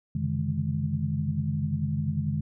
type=tone cluster; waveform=sine; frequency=90.6 / 135.5 / 144.3 / 155.6 / 209 Hz; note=F#2 / C#3 / D3 / D#3 / G#3; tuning=-36 / -39 / -30 / 0 / +11 cents; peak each=-33 / -33 / -32 / -30 / -32 dBFS; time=0.15-2.41 s; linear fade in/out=5 ms; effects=none